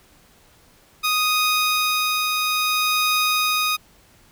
15% pulse tone with tremolo, 1244.5 Hz, D#6, in tune, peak -11 dBFS, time 1.03-3.77 s, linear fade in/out 20 ms, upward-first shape triangle, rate 0.59 Hz, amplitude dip 30%, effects pink hiss -54 dBFS RMS until 4.31 s

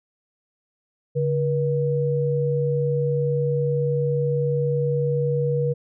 sine tone pair together, 142.94 / 480.8 Hz, D3 / B4, -47 / -46 cents, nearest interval octave + major sixth, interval 2101 cents, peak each -22 dBFS, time 1.15-5.74 s, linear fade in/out 20 ms, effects none

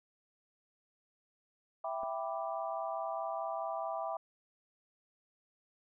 sine chord, E minor seventh, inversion none, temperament equal, 659.3 / 784 / 987.8 / 1174.7 Hz, E5 / G5 / B5 / D6, 0 / 0 / 0 / 0 cents, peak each -38 / -40 / -43 / -43 dBFS, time 1.84-4.17 s, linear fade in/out 5 ms
clicks, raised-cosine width 1 ms, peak -37 dBFS, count 2, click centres 2.032 / 2.036 s
effects none

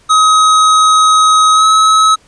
square tone with pitch glide, 1267 to 1284.7 Hz, D#6 to E6, +31 to -45 cents, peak -6 dBFS, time 0.09-2.16 s, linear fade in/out 20 ms, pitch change +24 cents, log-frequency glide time 1.53-1.66 s, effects pink hiss -48 dBFS RMS until 2.27 s + resampled to 22050 Hz

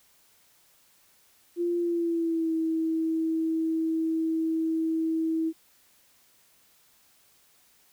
sine tone with pitch glide, 346.2 to 323 Hz, F4 to E4, -15 to -35 cents, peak -24 dBFS, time 1.56-5.53 s, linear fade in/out 50 ms, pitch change -120 cents, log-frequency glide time 1.78-2.53 s, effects white hiss -62 dBFS RMS until 7.92 s

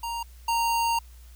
square tone pair in turn, 932.3 / 926.4 Hz, A#5 / A#5, 0 / -11 cents, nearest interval unison, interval 11 cents, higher first, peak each -30 / -23 dBFS, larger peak second, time 0.03-0.23 / 0.48-0.99 s, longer second, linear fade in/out 5 ms, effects added 60 Hz sine -45 dBFS peak until 1.35 s + white hiss -58 dBFS RMS until 1.35 s

